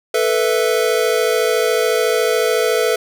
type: chord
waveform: square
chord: A suspended second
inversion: none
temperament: equal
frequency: 440 / 493.9 / 659.3 Hz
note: A4 / B4 / E5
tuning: 0 / 0 / 0 cents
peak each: -18 / -19 / -22 dBFS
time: 0.14-2.96 s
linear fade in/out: 5 ms
effects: none